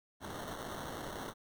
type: noise with sample-and-hold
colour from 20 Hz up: blue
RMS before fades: -43 dBFS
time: 0.2-1.34 s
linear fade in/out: 50 ms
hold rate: 2450 Hz
effects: none